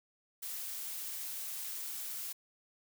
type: noise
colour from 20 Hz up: blue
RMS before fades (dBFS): -41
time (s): 0.42-2.33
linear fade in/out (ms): 10
effects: none